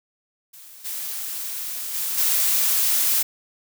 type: noise with level steps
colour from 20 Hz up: blue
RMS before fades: -44 / -30 / -26 / -20 dBFS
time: 0.53-3.23 s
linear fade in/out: 10 ms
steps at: 0.84 / 1.93 / 2.17 s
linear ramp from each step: 20 ms
effects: none